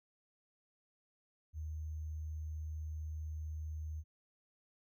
sine tone with sample-and-hold, 77.78 Hz, D#2, in tune, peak -39 dBFS, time 1.53-4.04 s, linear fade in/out 50 ms, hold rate 6300 Hz, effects none

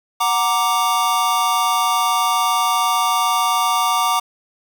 square chord, Gb augmented, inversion none, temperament equal, 740 / 932.3 / 1174.7 Hz, Gb5 / Bb5 / D6, 0 / 0 / 0 cents, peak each -23 / -21 / -19 dBFS, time 0.2-4.2 s, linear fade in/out 10 ms, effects 7-bit

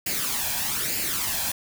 white noise with flanger, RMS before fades -27 dBFS, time 0.06-1.52 s, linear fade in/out 5 ms, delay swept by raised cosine 0.41 to 1.23 ms, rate 1.1 Hz, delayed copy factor +0.6, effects none

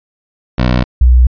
15% pulse / sine tone pair in turn, 61.74 / 61.74 Hz, B1 / B1, 0 / 0 cents, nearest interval unison, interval 0 cents, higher neither, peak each -3 dBFS, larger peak neither, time 0.58-0.84 / 1.01-1.27 s, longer neither, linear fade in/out 5 ms, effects resampled to 11025 Hz

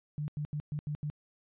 sine tone bursts at uneven times, 148.7 Hz, D3, 22 cents sharp, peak -32 dBFS, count 6, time 0.18-0.28 / 0.37-0.45 / 0.53-0.6 / 0.72-0.79 / 0.87-0.95 / 1.03-1.1 s, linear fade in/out 0 ms, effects resampled to 8000 Hz

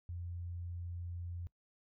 sine tone, 87 Hz, F2, 6 cents flat, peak -40 dBFS, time 0.09-1.47 s, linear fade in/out 0 ms, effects noise-tail reverb RT60 0.1 s tail -21 dB re dry

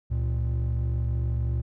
triangle tone pair together, 69 / 116.04 Hz, C#2 / A#2, -7 / -7 cents, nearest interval major sixth, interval 900 cents, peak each -23 / -24 dBFS, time 0.1-1.62 s, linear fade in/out 20 ms, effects tanh soft clip ceiling -18 dBFS

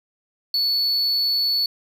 triangle tone, 4435 Hz, C#8, in tune, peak -17 dBFS, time 0.54-1.66 s, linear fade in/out 2 ms, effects 8-bit

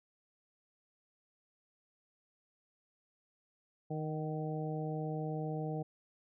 harmonic tone with a mistuned harmonic, 155.56 Hz, D#3, in tune, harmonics 1 / 2 / 3 / 4 / 5, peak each -37 / -43 / -42 / -46 / -45 dBFS, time 3.9-5.83 s, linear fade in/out 10 ms, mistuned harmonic 5, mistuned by -28 cents, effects none

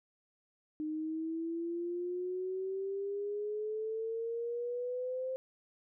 sine exponential sweep, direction up, 305.8 to 523.3 Hz, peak -34 dBFS, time 0.8-5.36 s, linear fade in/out 0 ms, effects none

